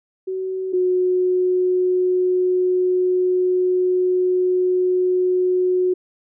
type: tone pair in turn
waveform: sine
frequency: 376.4 / 365.5 Hz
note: F#4 / F#4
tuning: +30 / -21 cents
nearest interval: minor second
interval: 51 cents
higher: first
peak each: -22 / -15 dBFS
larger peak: second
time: 0.27-0.73 / 0.73-5.94 s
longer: second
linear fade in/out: 10 ms
effects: none

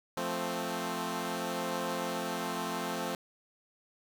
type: chord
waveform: 10% pulse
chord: F major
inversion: none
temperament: equal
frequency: 174.61 / 220 / 261.6 Hz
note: F3 / A3 / C4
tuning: 0 / 0 / 0 cents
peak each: -29 dBFS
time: 0.17-3.15 s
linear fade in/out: 2 ms
effects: none

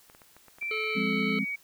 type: clicks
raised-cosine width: 0.5 ms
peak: -36 dBFS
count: 7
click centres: 0.099 / 0.149 / 0.218 / 0.366 / 0.483 / 0.585 / 0.626 s
type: tone with pitch glide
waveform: sine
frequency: 2343 to 2255 Hz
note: D7 to C#7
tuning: -5 to +29 cents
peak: -30 dBFS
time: 0.61-1.56 s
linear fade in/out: 10 ms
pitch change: -66 cents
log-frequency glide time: 0.9-1.11 s
type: harmonic tone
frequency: 434.6 Hz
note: A4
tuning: 21 cents flat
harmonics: 1 / 3 / 5 / 7 / 9 / 10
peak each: -34 / -38 / -38 / -42 / -44 / -44 dBFS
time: 0.71-1.39 s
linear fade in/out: 2 ms
type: chord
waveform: sine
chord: F minor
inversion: none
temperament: equal with one note detuned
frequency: 174.61 / 205.4 / 261.6 Hz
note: F3 / Ab3 / C4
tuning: 0 / -19 / 0 cents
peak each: -35 / -29 / -32 dBFS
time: 0.95-1.45 s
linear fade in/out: 20 ms
effects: white hiss -59 dBFS RMS until 1.63 s

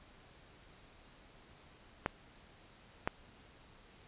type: clicks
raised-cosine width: 0.5 ms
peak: -16 dBFS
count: 2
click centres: 2.061 / 3.075 s
effects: pink hiss -60 dBFS RMS until 4.07 s + resampled to 8000 Hz

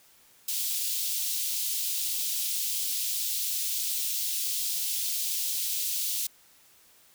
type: high-pass noise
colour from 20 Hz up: white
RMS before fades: -30 dBFS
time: 0.48-6.27 s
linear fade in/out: 5 ms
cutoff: 3100 Hz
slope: 24 dB/octave
effects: white hiss -59 dBFS RMS until 7.14 s

